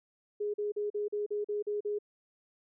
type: tone bursts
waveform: sine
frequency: 415.3 Hz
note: G#4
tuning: in tune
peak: -30 dBFS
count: 9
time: 0.4-1.988 s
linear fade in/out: 10 ms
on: 140 ms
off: 41 ms
effects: none